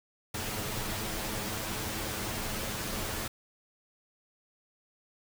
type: noise with comb filter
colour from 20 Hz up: pink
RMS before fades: -35 dBFS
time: 0.34-3.28 s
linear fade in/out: 5 ms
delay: 9.3 ms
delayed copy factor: +0.6
effects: none

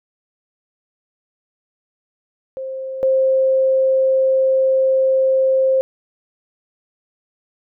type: tone pair in turn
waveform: sine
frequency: 528 / 528 Hz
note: C5 / C5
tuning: +16 / +16 cents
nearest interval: unison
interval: 0 cents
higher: neither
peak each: -24 / -12 dBFS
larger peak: second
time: 2.57-3.03 / 3.03-5.81 s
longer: second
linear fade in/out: 0 ms
effects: none

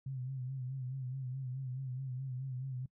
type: tone with vibrato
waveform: sine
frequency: 130.2 Hz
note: C3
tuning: 8 cents flat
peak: -37 dBFS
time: 0.06-2.86 s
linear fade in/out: 5 ms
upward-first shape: sine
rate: 4.7 Hz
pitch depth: 68 cents each way
effects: noise-tail reverb RT60 0.1 s tail -22 dB re dry

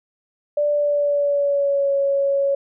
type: tone with pitch glide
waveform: sine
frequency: 587.3 to 555.9 Hz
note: D5 to C#5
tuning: 0 to +5 cents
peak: -16 dBFS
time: 0.57-2.55 s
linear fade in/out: 5 ms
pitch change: -95 cents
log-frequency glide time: 0.7-1.93 s
effects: none

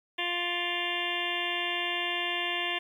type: harmonic tone with a mistuned harmonic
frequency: 350 Hz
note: F4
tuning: 4 cents sharp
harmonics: 1 / 2 / 3 / 5 / 6 / 7 / 8 / 9 / 10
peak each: -39 / -38 / -39 / -36 / -37 / -39 / -34 / -38 / -39 dBFS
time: 0.18-2.79 s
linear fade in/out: 10 ms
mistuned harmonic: 7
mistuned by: -35 cents
effects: 10-bit

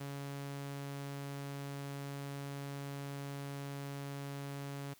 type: tone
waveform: sawtooth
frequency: 140.3 Hz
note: C#3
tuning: 21 cents sharp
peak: -37 dBFS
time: 0-4.94 s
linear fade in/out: 10 ms
effects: white hiss -64 dBFS RMS until 4.99 s

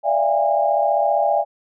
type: tone cluster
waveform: sine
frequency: 583 / 664 / 699 / 814 Hz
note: D5 / E5 / F5 / G#5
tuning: -13 / +12 / +1 / -35 cents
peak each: -21 / -20 / -25 / -19 dBFS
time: 0.03-1.45 s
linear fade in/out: 50 ms
effects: none

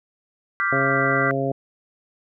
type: chord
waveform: sine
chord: G dominant seventh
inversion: second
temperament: equal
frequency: 1174.7 / 1396.9 / 1568 / 1975.5 Hz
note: D6 / F6 / G6 / B6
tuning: 0 / 0 / 0 / 0 cents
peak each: -25 dBFS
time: 0.6-1.31 s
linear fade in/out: 0 ms
type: harmonic tone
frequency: 136.1 Hz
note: C#3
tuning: 31 cents flat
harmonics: 1 / 2 / 3 / 4 / 5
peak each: -27 / -27 / -27 / -27 / -27 dBFS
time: 0.72-1.52 s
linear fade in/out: 5 ms
effects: none

